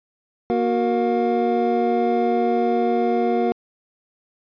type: tone cluster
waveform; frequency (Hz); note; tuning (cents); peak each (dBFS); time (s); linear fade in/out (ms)
triangle; 236.9 / 368.1 / 467.9 / 711; A#3 / F#4 / A#4 / F5; +28 / -9 / +6 / +31; -21; 0.5-3.52; 0
effects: resampled to 11025 Hz